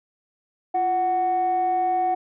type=tone pair together; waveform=sine; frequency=345.7 / 741 Hz; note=F4 / F#5; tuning=-18 / +2 cents; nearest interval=octave + minor second; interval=1320 cents; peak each=-28 / -18 dBFS; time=0.74-2.15 s; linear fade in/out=10 ms; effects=tanh soft clip ceiling -16 dBFS